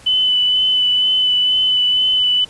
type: tone with vibrato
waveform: sine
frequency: 3004 Hz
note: F#7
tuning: 26 cents sharp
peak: -12 dBFS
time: 0.06-2.45 s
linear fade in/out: 10 ms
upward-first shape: sine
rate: 2.1 Hz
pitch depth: 15 cents each way
effects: pink hiss -43 dBFS RMS until 2.49 s + resampled to 24000 Hz